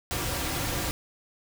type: noise with comb filter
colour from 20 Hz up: pink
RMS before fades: -30 dBFS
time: 0.11-0.91 s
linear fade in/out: 0 ms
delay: 4.7 ms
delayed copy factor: -0.55
effects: none